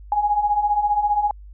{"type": "beating tone pair", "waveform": "sine", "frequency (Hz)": [818, 833], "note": ["G#5", "G#5"], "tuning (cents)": [-26, 5], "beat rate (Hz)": 15, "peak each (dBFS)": [-23, -18], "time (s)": [0.12, 1.31], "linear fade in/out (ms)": 2, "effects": ["added 50 Hz sine -38 dBFS peak until 1.53 s"]}